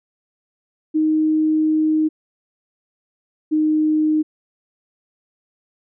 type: tone pair in turn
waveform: sine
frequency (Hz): 311.5 / 308.8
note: D#4 / D#4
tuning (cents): +2 / -13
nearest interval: unison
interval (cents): 15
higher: first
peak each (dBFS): -14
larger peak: neither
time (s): 0.94-2.09 / 3.51-4.23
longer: first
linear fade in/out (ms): 20
effects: none